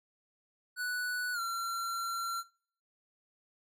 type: tone with pitch glide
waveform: square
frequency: 1480 to 1365 Hz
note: F#6 to F6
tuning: 0 to -40 cents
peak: -33 dBFS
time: 0.76-2.44 s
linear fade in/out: 50 ms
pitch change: -140 cents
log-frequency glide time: 1.33-1.4 s
effects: noise-tail reverb RT60 0.5 s tail -23 dB re dry + MP3 64 kbps